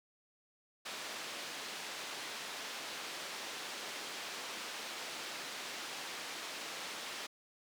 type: band-pass noise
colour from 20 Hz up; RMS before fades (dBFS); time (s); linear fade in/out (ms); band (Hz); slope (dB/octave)
white; -44; 0.85-7.27; 10; 260 to 4500; 12
effects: none